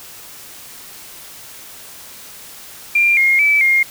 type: tone with pitch steps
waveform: sine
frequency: 2385 / 2139 / 2307 / 2130 Hz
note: D7 / C7 / D7 / C7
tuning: +26 / +38 / -31 / +30 cents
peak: -10 dBFS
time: 2.95-3.83 s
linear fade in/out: 5 ms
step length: 220 ms
effects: white hiss -37 dBFS RMS until 3.9 s